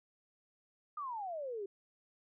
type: exponential sweep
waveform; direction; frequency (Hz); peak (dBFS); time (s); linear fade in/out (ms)
sine; down; 1244.5 to 381.4; -38; 0.97-1.66; 5
effects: none